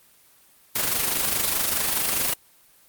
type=noise with amplitude modulation; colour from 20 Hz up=white; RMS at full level=-21 dBFS; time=0.75-2.34 s; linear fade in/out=10 ms; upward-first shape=sine; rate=24.8 Hz; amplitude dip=50%; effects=white hiss -56 dBFS RMS until 2.88 s + Opus 24 kbps